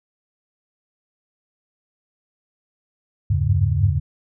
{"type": "tone cluster", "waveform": "sine", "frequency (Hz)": [80.8, 95.5, 99.2, 104.6, 139.9], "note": ["E2", "G2", "G2", "G#2", "C#3"], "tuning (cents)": [-34, -45, 21, 13, 16], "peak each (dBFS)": -22, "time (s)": [3.3, 4], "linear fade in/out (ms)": 10, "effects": []}